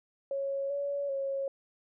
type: tone with pitch steps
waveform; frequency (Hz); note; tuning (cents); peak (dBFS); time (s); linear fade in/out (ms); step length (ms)
sine; 551 / 566 / 547; C#5 / C#5 / C#5; -11 / +36 / -23; -30; 0.31-1.48; 2; 390
effects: none